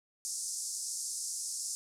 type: band-pass noise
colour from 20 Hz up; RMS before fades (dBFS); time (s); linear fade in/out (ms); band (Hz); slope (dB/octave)
white; -38; 0.25-1.75; 0; 5100 to 9900; 48
effects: none